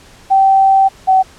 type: tone pair in turn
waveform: sine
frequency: 775 / 758.2 Hz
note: G5 / F#5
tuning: -20 / +42 cents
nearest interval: unison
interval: 38 cents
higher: first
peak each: -6 dBFS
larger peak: neither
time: 0.3-0.89 / 1.07-1.23 s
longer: first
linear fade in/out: 20 ms
effects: pink hiss -42 dBFS RMS until 1.38 s + low-pass 9000 Hz 12 dB/octave